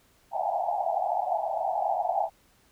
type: band-pass noise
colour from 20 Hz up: white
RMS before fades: -28 dBFS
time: 0.31-2.3 s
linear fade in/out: 50 ms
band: 640 to 850 Hz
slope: 96 dB/octave
effects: pink hiss -63 dBFS RMS until 2.71 s